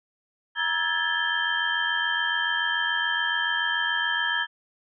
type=tone cluster; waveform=sine; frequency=947 / 1311 / 1659 / 1746 / 3145 Hz; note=A#5 / E6 / G#6 / A6 / G7; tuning=+27 / -10 / -2 / -14 / +5 cents; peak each=-32 / -35 / -27 / -28 / -29 dBFS; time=0.55-4.47 s; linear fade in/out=50 ms; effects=none